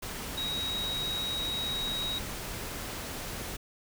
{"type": "tone in noise", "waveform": "sine", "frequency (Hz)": 3811, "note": "A#7", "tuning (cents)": 38, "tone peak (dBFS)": -31, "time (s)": [0.37, 2.19], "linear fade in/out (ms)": 10, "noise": "pink", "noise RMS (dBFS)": -38, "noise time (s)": [0.02, 3.57], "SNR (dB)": 4, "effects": []}